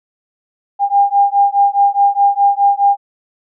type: beating tone pair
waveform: sine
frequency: 801 / 805.8 Hz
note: G5 / G5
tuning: +37 / +48 cents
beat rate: 4.8 Hz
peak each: -12 dBFS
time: 0.79-2.97 s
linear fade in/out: 50 ms
effects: none